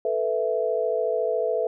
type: chord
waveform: sine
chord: A suspended second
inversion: none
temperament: equal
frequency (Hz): 440 / 493.9 / 659.3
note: A4 / B4 / E5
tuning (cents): 0 / 0 / 0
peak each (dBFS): -26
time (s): 0.05-1.67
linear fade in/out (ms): 2
effects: none